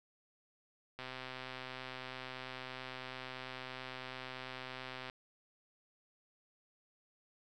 click train, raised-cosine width 0.3 ms, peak -28 dBFS, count 531, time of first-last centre 0.99-5.099 s, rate 129 Hz, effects none

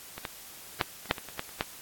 clicks, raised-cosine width 0.3 ms, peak -22 / -17 / -6 / -28 / -7 / -22 / -25 / -15 / -30 / -11 dBFS, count 10, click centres 0.18 / 0.252 / 0.812 / 1.057 / 1.111 / 1.182 / 1.287 / 1.394 / 1.492 / 1.609 s, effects white hiss -47 dBFS RMS until 1.81 s + AAC 64 kbps

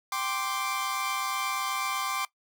sawtooth chord, G suspended fourth, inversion none, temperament equal, 784 / 1046.5 / 1174.7 Hz, G5 / C6 / D6, 0 / 0 / 0 cents, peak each -33 / -29 / -28 dBFS, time 0.12-2.25 s, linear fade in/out 2 ms, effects noise-tail reverb RT60 0.1 s tail -19 dB re dry

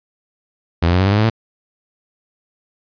sawtooth tone with pitch steps, 83.7 / 87.36 / 91.17 / 95.15 / 99.31 / 103.64 / 108.17 / 112.89 Hz, E2 / F2 / F#2 / F#2 / G2 / G#2 / A2 / A2, +27 / +1 / -25 / +49 / +23 / -3 / -29 / +45 cents, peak -8 dBFS, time 0.82-1.3 s, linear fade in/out 10 ms, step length 60 ms, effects resampled to 11025 Hz

